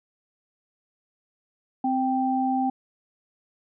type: tone pair together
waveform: sine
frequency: 259.7 / 784 Hz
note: C4 / G5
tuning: -13 / 0 cents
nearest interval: octave + perfect fifth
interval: 1913 cents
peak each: -24 dBFS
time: 1.84-2.7 s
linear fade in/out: 5 ms
effects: none